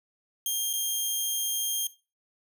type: tone with dropouts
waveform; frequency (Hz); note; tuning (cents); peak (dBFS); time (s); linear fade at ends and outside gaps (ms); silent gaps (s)
10% pulse; 3207; G7; +39; -18; 0.46-1.87; 2; 0.731-0.735
effects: noise-tail reverb RT60 0.3 s tail -18 dB re dry